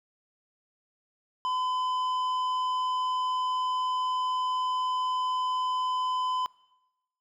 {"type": "tone with tanh clipping", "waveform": "triangle", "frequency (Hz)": 1013, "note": "B5", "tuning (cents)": 44, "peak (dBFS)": -28, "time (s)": [1.45, 6.46], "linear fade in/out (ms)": 0, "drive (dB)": 13, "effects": ["noise-tail reverb RT60 1.0 s tail -22 dB re dry"]}